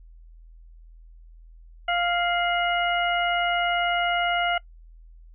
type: harmonic tone with a mistuned harmonic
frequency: 698 Hz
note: F5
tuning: 1 cent flat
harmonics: 1 / 2 / 3 / 4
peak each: -24 / -27 / -29 / -30 dBFS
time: 1.88-4.58 s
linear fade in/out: 5 ms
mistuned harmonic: 4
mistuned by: +61 cents
effects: noise-tail reverb RT60 0.1 s tail -23 dB re dry + added 41 Hz sine -45 dBFS peak until 5.34 s